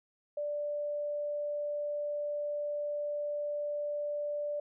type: tone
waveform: sine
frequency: 587.3 Hz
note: D5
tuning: in tune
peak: -32 dBFS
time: 0.37-4.6 s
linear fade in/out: 5 ms
effects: none